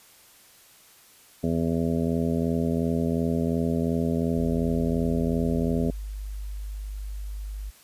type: harmonic tone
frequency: 82.8 Hz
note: E2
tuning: 8 cents sharp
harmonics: 1 / 2 / 3 / 4 / 5 / 6 / 7 / 8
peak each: -32 / -27 / -26 / -39 / -31 / -37 / -36 / -37 dBFS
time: 1.43-5.91 s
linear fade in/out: 10 ms
type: tone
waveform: sine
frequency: 50.7 Hz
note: G#1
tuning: 41 cents flat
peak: -31 dBFS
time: 4.36-7.71 s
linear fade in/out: 20 ms
effects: white hiss -54 dBFS RMS until 7.83 s + resampled to 32000 Hz